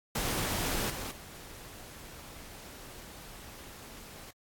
pink noise with level steps, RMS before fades -32 / -39 / -48 dBFS, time 0.15-4.31 s, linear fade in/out 5 ms, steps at 0.9 / 1.11 s, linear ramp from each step 2 ms, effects AAC 64 kbps

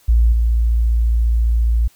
sine tone with level steps, 57.3 Hz, A#1, 29 cents flat, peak -9 / -12 dBFS, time 0.08-1.88 s, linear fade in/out 10 ms, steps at 0.32 s, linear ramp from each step 5 ms, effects white hiss -53 dBFS RMS until 1.95 s

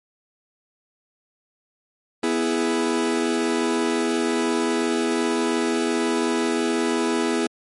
40% pulse chord, E major, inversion second, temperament equal, 246.9 / 329.6 / 415.3 Hz, B3 / E4 / G#4, 0 / 0 / 0 cents, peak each -24 / -23 / -24 dBFS, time 2.23-7.47 s, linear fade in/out 5 ms, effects MP3 48 kbps

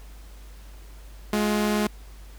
sawtooth tone pair together, 210.2 / 353.5 Hz, G#3 / F4, +21 / +21 cents, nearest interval major sixth, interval 900 cents, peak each -18 / -26 dBFS, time 1.33-1.87 s, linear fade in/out 2 ms, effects added 50 Hz sine -41 dBFS peak until 2.38 s + pink hiss -53 dBFS RMS until 2.38 s

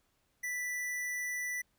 square tone, 1975.5 Hz, B6, in tune, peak -35 dBFS, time 0.43-1.62 s, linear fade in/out 10 ms, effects pink hiss -75 dBFS RMS until 1.78 s

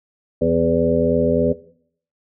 harmonic tone with a mistuned harmonic, 83.3 Hz, E2, 19 cents sharp, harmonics 1 / 2 / 3 / 5 / 6 / 7, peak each -28 / -24 / -21 / -22 / -19 / -21 dBFS, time 0.41-1.53 s, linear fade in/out 10 ms, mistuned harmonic 5, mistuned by -22 cents, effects noise-tail reverb RT60 0.6 s tail -17 dB re dry

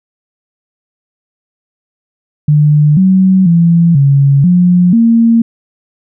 sine tone with pitch steps, 149.2 / 188.5 / 168.9 / 139.3 / 178.2 / 230 Hz, D3 / F#3 / E3 / C#3 / F3 / A#3, +28 / +32 / +42 / +9 / +35 / -23 cents, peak -4 dBFS, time 2.48-5.42 s, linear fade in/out 5 ms, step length 490 ms, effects none

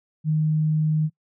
sine tone, 155 Hz, D#3, 6 cents flat, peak -18 dBFS, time 0.24-1.1 s, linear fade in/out 50 ms, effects noise-tail reverb RT60 0.1 s tail -24 dB re dry

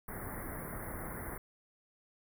pink band-stop noise, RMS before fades -42 dBFS, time 0.08-1.38 s, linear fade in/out 5 ms, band 2100 to 9600 Hz, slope 96 dB/octave, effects none

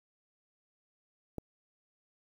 click, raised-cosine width 2 ms, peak -24 dBFS, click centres 1.383 s, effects 9-bit

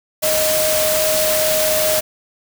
sine tone in noise, 622.3 Hz, D#5, in tune, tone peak -17 dBFS, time 0.22-2.01 s, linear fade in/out 20 ms, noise white, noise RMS -19 dBFS, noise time 0.22-2.01 s, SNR -1 dB, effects none

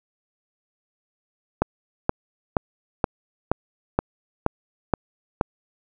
click train, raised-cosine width 1 ms, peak -4 dBFS, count 9, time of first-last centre 1.62-5.411 s, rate 2.11 Hz, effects none

